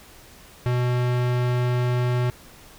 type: tone with low-pass filter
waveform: square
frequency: 123.47 Hz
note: B2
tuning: in tune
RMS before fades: -22 dBFS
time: 0.66-2.3 s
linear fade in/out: 0 ms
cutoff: 3400 Hz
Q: 0.64
effects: pink hiss -48 dBFS RMS until 2.78 s